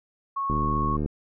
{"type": "tone", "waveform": "sine", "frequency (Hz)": 1100, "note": "C#6", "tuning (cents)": -14, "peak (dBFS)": -25, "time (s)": [0.36, 0.97], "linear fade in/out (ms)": 10}
{"type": "click train", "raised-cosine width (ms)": 3, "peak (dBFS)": -16, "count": 43, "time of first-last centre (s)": [0.5, 1.06], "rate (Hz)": 75}
{"effects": []}